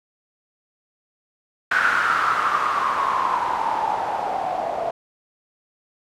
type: noise with low-pass filter sweep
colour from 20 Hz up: blue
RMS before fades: -22 dBFS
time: 1.71-4.91 s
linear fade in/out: 5 ms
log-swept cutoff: 1500 to 670 Hz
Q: 7.9
effects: none